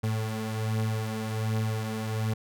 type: beating tone pair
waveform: 35% pulse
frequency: 109.5 / 110.8 Hz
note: A2 / A2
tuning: -8 / +13 cents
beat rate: 1.3 Hz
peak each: -27 / -32 dBFS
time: 0.03-2.34 s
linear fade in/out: 10 ms
effects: none